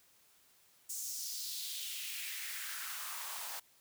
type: noise with high-pass filter sweep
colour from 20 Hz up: white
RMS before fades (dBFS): -42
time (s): 0.89-3.6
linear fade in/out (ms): 10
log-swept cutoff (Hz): 7100 to 740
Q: 2.6
effects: white hiss -67 dBFS RMS until 3.8 s